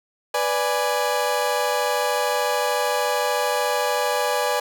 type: chord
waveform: 30% pulse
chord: G# diminished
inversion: first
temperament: equal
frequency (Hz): 493.9 / 587.3 / 830.6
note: B4 / D5 / G#5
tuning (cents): 0 / 0 / 0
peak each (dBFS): -22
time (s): 0.34-4.6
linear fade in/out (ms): 5
effects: none